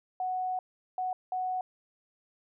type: tone bursts at uneven times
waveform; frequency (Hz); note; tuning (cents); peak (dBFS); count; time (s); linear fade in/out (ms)
sine; 740; F#5; 0; -29; 3; 0.2-0.59 / 0.98-1.13 / 1.32-1.61; 2
effects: none